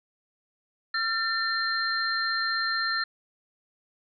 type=tone cluster; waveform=sine; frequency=1365 / 1792 / 4162 Hz; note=F6 / A6 / C8; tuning=-40 / +31 / -10 cents; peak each=-30 / -28 / -30 dBFS; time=0.94-3.04 s; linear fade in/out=5 ms; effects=none